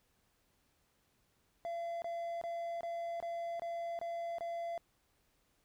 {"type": "tone bursts", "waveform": "triangle", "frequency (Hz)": 680, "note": "F5", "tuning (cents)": -46, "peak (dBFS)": -35, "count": 8, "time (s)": [1.65, 4.778], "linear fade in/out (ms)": 0, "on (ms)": 370, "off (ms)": 24, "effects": ["pink hiss -75 dBFS RMS until 5.64 s"]}